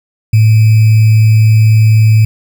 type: tone with sample-and-hold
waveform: sine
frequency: 109.5 Hz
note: A2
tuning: 8 cents flat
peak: -3 dBFS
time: 0.33-2.25 s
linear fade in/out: 5 ms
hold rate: 2450 Hz
effects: none